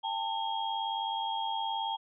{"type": "tone cluster", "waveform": "sine", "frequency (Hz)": [797, 896, 3262], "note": ["G5", "A5", "G#7"], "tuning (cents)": [28, 31, -32], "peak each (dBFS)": [-36, -33, -37], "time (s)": [0.03, 1.97], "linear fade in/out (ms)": 20, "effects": []}